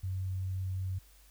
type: tone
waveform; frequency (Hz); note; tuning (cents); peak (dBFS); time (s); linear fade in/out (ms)
sine; 93.9; F#2; +26; -32; 0.03-0.99; 10
effects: added 50 Hz sine -58 dBFS peak until 1.3 s + white hiss -63 dBFS RMS until 1.3 s